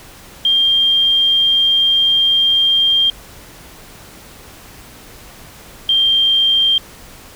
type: tone pair in turn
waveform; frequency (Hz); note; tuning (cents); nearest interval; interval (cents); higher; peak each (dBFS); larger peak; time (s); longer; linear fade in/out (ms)
sine; 3194 / 3177; G7 / G7; +32 / +23; unison; 9; first; -10; neither; 0.45-3.1 / 5.89-6.78; first; 2
effects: pink hiss -39 dBFS RMS until 7.35 s